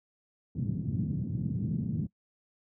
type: band-pass noise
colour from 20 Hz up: pink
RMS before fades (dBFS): -32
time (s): 0.55-2.07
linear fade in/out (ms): 5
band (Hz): 110 to 210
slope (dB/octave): 24
effects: noise-tail reverb RT60 0.1 s tail -23 dB re dry